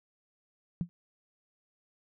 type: tone with exponential decay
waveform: sine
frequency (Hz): 172.9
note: F3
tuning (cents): -17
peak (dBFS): -24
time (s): 0.81-0.89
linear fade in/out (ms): 0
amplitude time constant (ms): 17
effects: none